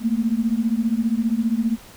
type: beating tone pair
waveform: sine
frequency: 220 / 235 Hz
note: A3 / A#3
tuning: 0 / +14 cents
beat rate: 15 Hz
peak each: -21 dBFS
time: 0-1.78 s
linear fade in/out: 50 ms
effects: pink hiss -45 dBFS RMS until 1.96 s